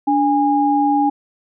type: tone pair together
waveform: sine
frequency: 290 / 820.2 Hz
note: D4 / G#5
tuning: -22 / -22 cents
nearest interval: octave + tritone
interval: 1800 cents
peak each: -16 / -15 dBFS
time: 0.07-1.1 s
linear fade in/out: 10 ms
effects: none